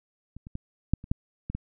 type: clicks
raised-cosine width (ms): 5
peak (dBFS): -29 / -29 / -21 / -9 / -29 / -12 / -20 / -19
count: 8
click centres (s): 0.366 / 0.469 / 0.554 / 0.936 / 1.041 / 1.115 / 1.5 / 1.55
effects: none